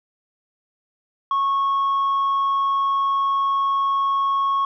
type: tone with tanh clipping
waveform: sine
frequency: 1100 Hz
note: C#6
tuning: 14 cents flat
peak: -18 dBFS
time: 1.31-4.65 s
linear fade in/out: 2 ms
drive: 1 dB
effects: none